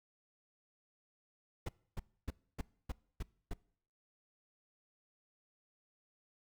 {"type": "noise bursts", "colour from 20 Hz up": "brown", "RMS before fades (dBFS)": -38, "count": 7, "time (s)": [1.66, 3.536], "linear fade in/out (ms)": 5, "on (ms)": 28, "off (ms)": 280, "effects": ["noise-tail reverb RT60 0.6 s tail -23 dB re dry"]}